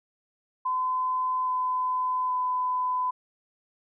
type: tone with pitch steps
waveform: sine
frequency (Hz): 1019 / 1012.5 / 1006.1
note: C6 / B5 / B5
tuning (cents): -46 / +43 / +32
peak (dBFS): -24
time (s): 0.65-3.11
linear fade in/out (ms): 10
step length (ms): 820
effects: none